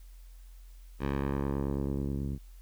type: tone with low-pass filter sweep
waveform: 10% pulse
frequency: 69.3 Hz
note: C#2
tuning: in tune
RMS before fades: -32 dBFS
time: 0.99-2.39 s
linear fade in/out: 50 ms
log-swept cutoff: 2900 to 180 Hz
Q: 0.74
effects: added 43 Hz sine -47 dBFS peak until 2.61 s + white hiss -65 dBFS RMS until 2.61 s